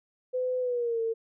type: tone with pitch glide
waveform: sine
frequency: 506 to 453.4 Hz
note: B4 to A#4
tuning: +42 to -48 cents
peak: -26 dBFS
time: 0.33-1.14 s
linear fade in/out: 20 ms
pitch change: -190 cents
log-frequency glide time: 0.6-1.01 s
effects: none